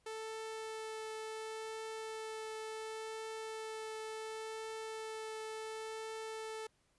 sawtooth tone with vibrato, 440 Hz, A4, in tune, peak -38 dBFS, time 0.06-6.67 s, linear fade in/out 5 ms, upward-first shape triangle, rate 0.7 Hz, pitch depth 9 cents each way, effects pink hiss -75 dBFS RMS until 6.98 s + resampled to 24000 Hz

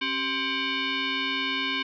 sine tone with frequency modulation, 387.7 Hz, G4, 19 cents flat, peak -25 dBFS, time 0.01-1.83 s, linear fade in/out 10 ms, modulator 658 Hz, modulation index 5.1, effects none

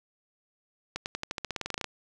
accelerating click train, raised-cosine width 0.2 ms, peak -15 dBFS, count 16, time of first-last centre 0.96-1.843 s, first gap 99 ms, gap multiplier 0.92, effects none

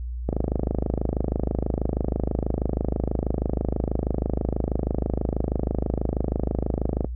click train, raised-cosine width 2 ms, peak -10 dBFS, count 178, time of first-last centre 0.29-7.046 s, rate 26.2 Hz, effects noise-tail reverb RT60 0.1 s tail -21 dB re dry + added 60 Hz sine -28 dBFS peak until 7.15 s

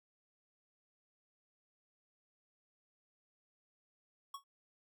square tone with exponential decay, 1108.7 Hz, C#6, in tune, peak -40 dBFS, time 4.34-4.44 s, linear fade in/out 5 ms, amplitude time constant 20 ms, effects none

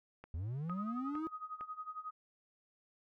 click train, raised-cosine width 0.5 ms, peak -35 dBFS, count 4, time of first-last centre 0.24-1.61 s, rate 2.19 Hz
triangle linear sweep, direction up, 74.6 to 329.6 Hz, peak -35 dBFS, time 0.34-1.27 s, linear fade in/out 0 ms
sine tone with tremolo, 1253 Hz, D#6, 12 cents sharp, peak -39 dBFS, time 0.69-2.11 s, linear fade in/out 10 ms, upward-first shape sine, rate 11 Hz, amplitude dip 85%
effects none

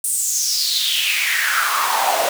pink noise with high-pass filter sweep, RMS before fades -19 dBFS, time 0.04-2.29 s, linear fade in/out 2 ms, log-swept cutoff 9500 to 600 Hz, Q 5.2, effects none

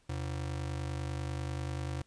square ring-modulated tone, 105 Hz, G#2, 19 cents sharp, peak -32 dBFS, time 0.09-2.02 s, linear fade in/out 5 ms, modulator 25.1 Hz, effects pink hiss -69 dBFS RMS until 2.06 s + resampled to 22050 Hz

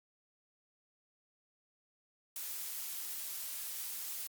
blue noise, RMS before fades -41 dBFS, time 2.36-4.27 s, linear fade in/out 2 ms, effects Opus 48 kbps

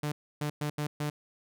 sawtooth tone bursts at uneven times, 148.6 Hz, D3, 21 cents sharp, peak -26 dBFS, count 5, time 0.03-0.12 / 0.41-0.5 / 0.61-0.7 / 0.78-0.87 / 1-1.1 s, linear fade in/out 5 ms, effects none

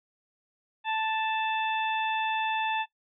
harmonic tone, 880 Hz, A5, in tune, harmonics 1 / 2 / 3 / 4, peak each -28 / -35 / -34 / -37 dBFS, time 0.84-2.86 s, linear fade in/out 50 ms, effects noise-tail reverb RT60 0.1 s tail -17 dB re dry

